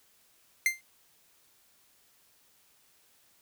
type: tone with exponential decay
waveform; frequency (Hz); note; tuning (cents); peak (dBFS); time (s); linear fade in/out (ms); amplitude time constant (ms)
45% pulse; 2093; C7; 0; -20; 0.66-0.81; 1; 31
effects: white hiss -65 dBFS RMS until 3.41 s